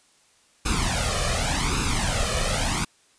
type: noise with flanger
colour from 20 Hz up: pink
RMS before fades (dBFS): -24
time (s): 0.65-2.85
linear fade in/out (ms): 10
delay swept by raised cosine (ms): 0.77 to 1.69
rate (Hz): 0.88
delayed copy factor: +0.8
effects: white hiss -60 dBFS RMS until 3.18 s + resampled to 22050 Hz